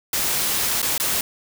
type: noise with dropouts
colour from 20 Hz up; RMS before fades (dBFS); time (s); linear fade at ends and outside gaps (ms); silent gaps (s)
white; -22; 0.13-1.21; 2; 0.818-0.827 / 0.979-0.999
effects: none